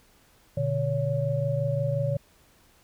sine tone cluster, 120.8 / 146.5 / 563 Hz, B2 / D3 / C#5, -38 / -4 / +27 cents, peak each -28 dBFS, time 0.57-2.17 s, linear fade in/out 5 ms, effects pink hiss -60 dBFS RMS until 2.83 s

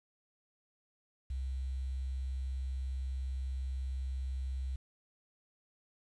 sine tone with quantisation, 65.5 Hz, C2, 2 cents sharp, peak -34 dBFS, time 1.3-4.76 s, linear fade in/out 5 ms, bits 10, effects resampled to 24000 Hz

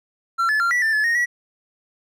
triangle tone with pitch steps, 1358 / 1727 / 1382 / 1953 / 1781 / 1720 / 1859 / 1934 Hz, F6 / A6 / F6 / B6 / A6 / A6 / A#6 / B6, -49 / -33 / -19 / -20 / +21 / -40 / -5 / -37 cents, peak -15 dBFS, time 0.38-1.26 s, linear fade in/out 20 ms, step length 110 ms, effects none

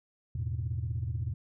sine chord, E suspended fourth, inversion none, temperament equal with one note detuned, 82.41 / 107.36 / 123.47 Hz, E2 / A2 / B2, 0 / -42 / 0 cents, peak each -34 dBFS, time 0.35-1.34 s, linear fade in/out 5 ms, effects tanh soft clip ceiling -24 dBFS

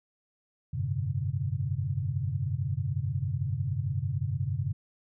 sine tone cluster, 91.7 / 102.8 / 129.2 / 145.2 Hz, F#2 / G#2 / C3 / D3, -15 / -17 / -21 / -19 cents, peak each -34 / -33 / -32 / -34 dBFS, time 0.73-4.73 s, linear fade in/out 10 ms, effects none

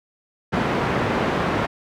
pink band-pass noise, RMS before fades -22 dBFS, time 0.52-1.67 s, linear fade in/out 20 ms, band 130 to 1800 Hz, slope 12 dB/octave, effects none

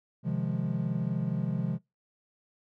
triangle chord, F minor seventh, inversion second, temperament equal, 130.81 / 155.56 / 174.61 / 207.7 Hz, C3 / Eb3 / F3 / Ab3, 0 / 0 / 0 / 0 cents, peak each -31 / -32 / -30 / -33 dBFS, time 0.23-1.79 s, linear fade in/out 50 ms, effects noise-tail reverb RT60 0.2 s tail -22 dB re dry

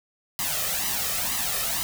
white noise with flanger, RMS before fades -27 dBFS, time 0.39-1.83 s, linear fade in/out 0 ms, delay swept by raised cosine 1 to 1.64 ms, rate 2.1 Hz, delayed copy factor +0.7, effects none

